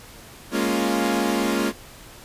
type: chord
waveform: sawtooth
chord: Bb minor seventh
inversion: third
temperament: equal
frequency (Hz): 207.7 / 233.1 / 277.2 / 349.2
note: Ab3 / Bb3 / Db4 / F4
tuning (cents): 0 / 0 / 0 / 0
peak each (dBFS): -22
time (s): 0.51-1.73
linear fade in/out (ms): 50
effects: pink hiss -44 dBFS RMS until 2.24 s + resampled to 32000 Hz